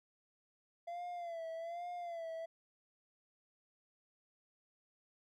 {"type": "tone with vibrato", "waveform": "triangle", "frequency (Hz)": 680, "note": "F5", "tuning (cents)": -46, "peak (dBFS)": -39, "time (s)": [0.87, 2.46], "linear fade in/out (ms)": 10, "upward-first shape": "sine", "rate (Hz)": 1.2, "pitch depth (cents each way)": 73, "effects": []}